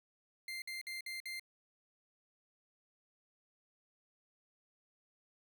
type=tone bursts; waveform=30% pulse; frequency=2093 Hz; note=C7; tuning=in tune; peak=-38 dBFS; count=5; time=0.48-1.396 s; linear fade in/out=2 ms; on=140 ms; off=54 ms; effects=none